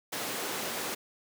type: high-pass noise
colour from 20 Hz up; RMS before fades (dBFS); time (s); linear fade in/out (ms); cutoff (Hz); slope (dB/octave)
pink; -35; 0.12-0.95; 10; 280; 12
effects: none